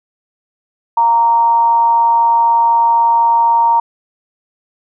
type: tone with amplitude modulation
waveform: sine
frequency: 928 Hz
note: A#5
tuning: 8 cents flat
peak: -6 dBFS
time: 0.97-3.8 s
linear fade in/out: 5 ms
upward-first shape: sine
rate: 226 Hz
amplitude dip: 40%
effects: none